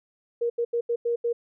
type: tone bursts at uneven times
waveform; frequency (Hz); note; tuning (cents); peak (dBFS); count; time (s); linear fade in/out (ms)
sine; 471.6; A#4; +20; -22; 6; 0.41-0.5 / 0.58-0.65 / 0.73-0.81 / 0.89-0.96 / 1.05-1.16 / 1.24-1.33; 10
effects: none